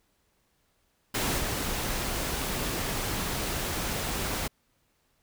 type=noise with level steps; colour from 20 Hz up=pink; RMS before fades=-28 / -31 dBFS; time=1.14-4.48 s; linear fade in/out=10 ms; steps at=1.38 s; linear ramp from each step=20 ms; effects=pink hiss -71 dBFS RMS until 5.22 s